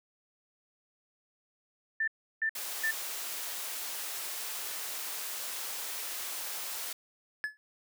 sine tone bursts, 1778 Hz, A6, 18 cents sharp, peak -27 dBFS, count 3, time 2-2.911 s, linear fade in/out 5 ms, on 77 ms, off 340 ms
white high-pass noise, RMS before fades -38 dBFS, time 2.55-6.93 s, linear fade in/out 5 ms, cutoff 480 Hz, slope 12 dB/octave
triangle tone with exponential decay, 1714 Hz, A6, 46 cents flat, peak -25 dBFS, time 7.44-7.57 s, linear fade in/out 0 ms, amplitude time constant 28 ms
effects none

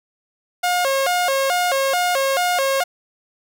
sawtooth tone with vibrato, 622.3 Hz, D#5, in tune, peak -13 dBFS, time 0.63-2.84 s, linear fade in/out 10 ms, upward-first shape square, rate 2.3 Hz, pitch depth 240 cents each way, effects none

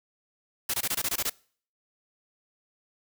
white noise bursts, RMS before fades -28 dBFS, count 9, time 0.69-1.298 s, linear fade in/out 5 ms, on 48 ms, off 22 ms, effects noise-tail reverb RT60 0.5 s tail -24 dB re dry

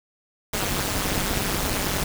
pink noise with amplitude modulation, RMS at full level -21 dBFS, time 0.53-2.04 s, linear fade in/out 5 ms, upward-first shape sine, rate 201 Hz, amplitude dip 95%, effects none

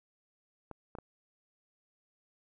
clicks, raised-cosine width 1 ms, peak -29 dBFS, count 3, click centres 0.713 / 0.952 / 0.986 s, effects none

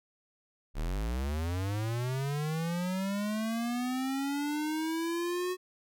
square linear sweep, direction up, 34 to 368.6 Hz, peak -31 dBFS, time 0.74-5.57 s, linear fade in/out 50 ms, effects none

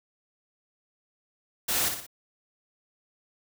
white noise with echo, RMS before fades -27 dBFS, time 1.68-1.89 s, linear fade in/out 10 ms, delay 59 ms, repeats 3, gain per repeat -6 dB, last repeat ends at 2.067 s, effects none

